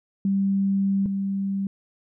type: tone pair in turn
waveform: sine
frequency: 196 / 196 Hz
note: G3 / G3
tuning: 0 / 0 cents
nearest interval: unison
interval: 0 cents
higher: neither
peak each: -19 / -23 dBFS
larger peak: first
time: 0.25-1.06 / 1.06-1.67 s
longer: first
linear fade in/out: 2 ms
effects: none